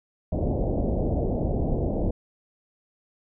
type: low-pass noise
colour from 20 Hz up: pink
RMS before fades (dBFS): -25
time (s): 0.32-2.11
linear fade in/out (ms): 5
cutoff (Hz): 700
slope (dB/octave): 48
effects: none